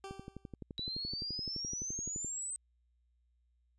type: tone with exponential decay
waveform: 20% pulse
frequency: 389.8 Hz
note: G4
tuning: 10 cents flat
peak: -37 dBFS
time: 0.04-0.55 s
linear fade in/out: 1 ms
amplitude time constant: 110 ms
type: click train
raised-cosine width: 3 ms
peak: -31 dBFS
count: 26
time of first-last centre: 0.11-2.247 s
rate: 11.7 Hz
type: exponential sweep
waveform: sine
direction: up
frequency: 3901 to 8260 Hz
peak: -37 dBFS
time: 0.78-2.56 s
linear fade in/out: 0 ms
effects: added 60 Hz sine -70 dBFS peak until 3.78 s + resampled to 22050 Hz